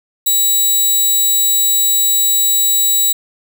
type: tone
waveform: 5% pulse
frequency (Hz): 3900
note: B7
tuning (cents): -23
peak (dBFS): -3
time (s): 0.26-3.13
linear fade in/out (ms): 10
effects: none